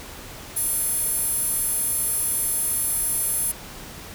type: tone with high-pass filter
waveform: square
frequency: 482.1 Hz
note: B4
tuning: 42 cents flat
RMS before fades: -24 dBFS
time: 0.56-3.52 s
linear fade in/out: 10 ms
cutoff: 11000 Hz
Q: 4.5
effects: pink hiss -39 dBFS RMS until 4.14 s